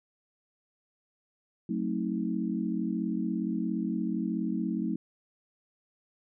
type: chord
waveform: sine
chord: F# diminished seventh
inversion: none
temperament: just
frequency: 185 / 222 / 266.4 / 319.7 Hz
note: F#3 / A3 / C4 / Eb4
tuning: 0 / +16 / +31 / +47 cents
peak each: -33 / -32 / -36 / -34 dBFS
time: 1.69-4.96 s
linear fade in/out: 5 ms
effects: none